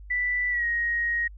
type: tone with pitch glide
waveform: sine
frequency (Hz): 1976 to 1880.2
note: B6 to A#6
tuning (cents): 0 to +14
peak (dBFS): -23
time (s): 0.1-1.28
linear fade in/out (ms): 10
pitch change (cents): -86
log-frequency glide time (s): 0.5-0.65
effects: added 50 Hz sine -41 dBFS peak until 1.37 s